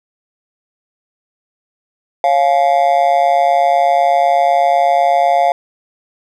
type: tone with amplitude modulation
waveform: triangle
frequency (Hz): 700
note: F5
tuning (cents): +4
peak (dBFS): -3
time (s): 2.24-5.52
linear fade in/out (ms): 2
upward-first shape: sine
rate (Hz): 148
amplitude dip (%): 95
effects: none

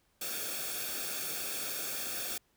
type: noise with comb filter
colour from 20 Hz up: white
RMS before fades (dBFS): -37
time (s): 0.21-2.38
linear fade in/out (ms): 5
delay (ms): 1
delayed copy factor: -0.7
effects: pink hiss -72 dBFS RMS until 2.56 s

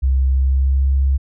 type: tone with pitch glide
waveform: sine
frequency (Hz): 66 to 67.7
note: C2 to C#2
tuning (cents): +16 to -40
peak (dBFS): -12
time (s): 0.02-1.18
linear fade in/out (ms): 20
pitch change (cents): +44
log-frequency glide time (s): 0.29-0.89
effects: none

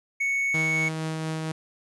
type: tone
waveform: triangle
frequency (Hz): 2217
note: C#7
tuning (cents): 0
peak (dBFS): -21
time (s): 0.2-0.89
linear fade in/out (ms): 10
type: tone with tremolo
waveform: sawtooth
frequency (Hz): 158.8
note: D#3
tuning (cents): +36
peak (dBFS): -23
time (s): 0.54-1.52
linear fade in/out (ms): 5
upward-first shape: triangle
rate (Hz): 4.3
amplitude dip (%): 25
effects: resampled to 24000 Hz

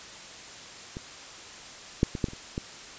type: clicks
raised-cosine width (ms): 3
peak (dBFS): -23 / -7 / -19 / -11 / -26 / -29 / -17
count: 7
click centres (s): 0.969 / 2.031 / 2.152 / 2.242 / 2.285 / 2.334 / 2.579
effects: white hiss -44 dBFS RMS until 2.98 s + resampled to 16000 Hz

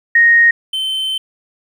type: tone pair in turn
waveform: sine / triangle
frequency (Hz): 1864.7 / 3082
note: A#6 / G7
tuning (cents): 0 / -30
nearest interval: major sixth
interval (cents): 870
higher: second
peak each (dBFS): -6 / -15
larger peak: first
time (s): 0.15-0.51 / 0.73-1.18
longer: second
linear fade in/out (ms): 5
effects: 8-bit

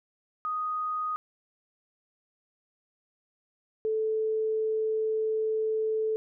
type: tone pair in turn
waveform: sine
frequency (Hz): 1244.5 / 437.7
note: D#6 / A4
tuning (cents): 0 / -9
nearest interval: octave + tritone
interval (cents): 1809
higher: first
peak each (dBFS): -28 / -25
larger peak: second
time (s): 0.45-1.16 / 3.85-6.16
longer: second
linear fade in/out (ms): 0
effects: none

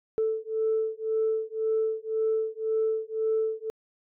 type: beating tone pair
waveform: sine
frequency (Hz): 440 / 441.9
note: A4 / A4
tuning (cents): 0 / +7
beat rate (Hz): 1.9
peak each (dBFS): -27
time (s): 0.18-3.7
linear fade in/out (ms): 0
effects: tanh soft clip ceiling -18 dBFS

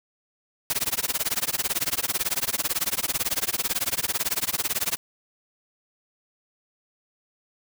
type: noise with tremolo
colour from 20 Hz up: white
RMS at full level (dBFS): -23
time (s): 0.7-4.97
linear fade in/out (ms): 0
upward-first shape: sine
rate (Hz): 18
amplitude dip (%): 100
effects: none

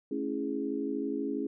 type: chord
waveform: sine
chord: A major seventh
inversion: none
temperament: equal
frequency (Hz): 220 / 277.2 / 329.6 / 415.3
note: A3 / C#4 / E4 / G#4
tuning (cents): 0 / 0 / 0 / 0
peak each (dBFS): -39 / -33 / -37 / -36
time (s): 0.11-1.47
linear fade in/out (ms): 5
effects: none

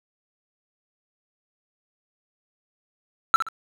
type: tone with echo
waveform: triangle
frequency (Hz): 1334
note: E6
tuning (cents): +20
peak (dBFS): -9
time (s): 3.34-3.36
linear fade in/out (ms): 0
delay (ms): 63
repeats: 2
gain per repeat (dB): -10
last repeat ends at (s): 3.486
effects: none

